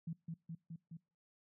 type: tone with echo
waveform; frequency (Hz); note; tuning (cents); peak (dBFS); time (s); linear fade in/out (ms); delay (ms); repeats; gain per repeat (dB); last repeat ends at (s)
sine; 164.81; E3; 0; -38; 0.07-0.13; 5; 210; 4; -2; 0.97
effects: noise-tail reverb RT60 0.4 s tail -25 dB re dry + high-pass 100 Hz 12 dB/octave